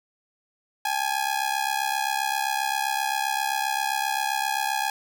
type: ring-modulated tone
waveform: sawtooth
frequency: 830.6 Hz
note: G#5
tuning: in tune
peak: -17 dBFS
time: 0.85-4.9 s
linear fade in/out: 2 ms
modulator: 33.8 Hz
effects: none